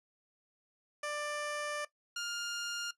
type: tone pair in turn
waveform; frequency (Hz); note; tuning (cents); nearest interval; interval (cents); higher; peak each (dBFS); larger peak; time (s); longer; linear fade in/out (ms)
15% pulse; 592 / 1408; D5 / F6; +14 / +14; octave + minor third; 1500; second; -29 / -29; neither; 1.03-1.85 / 2.16-2.91; first; 5
effects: noise-tail reverb RT60 0.1 s tail -17 dB re dry + resampled to 24000 Hz